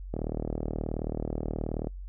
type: click train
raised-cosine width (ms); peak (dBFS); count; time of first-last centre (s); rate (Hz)
2; -18; 68; 0.14-1.871; 38.7
effects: noise-tail reverb RT60 0.1 s tail -26 dB re dry + added 46 Hz sine -37 dBFS peak until 2.08 s